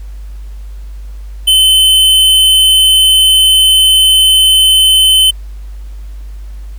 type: tone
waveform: square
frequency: 3056 Hz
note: G7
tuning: 45 cents flat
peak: -5 dBFS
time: 1.47-5.31 s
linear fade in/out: 10 ms
effects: added 50 Hz sine -23 dBFS peak until 6.78 s + pink hiss -47 dBFS RMS until 6.78 s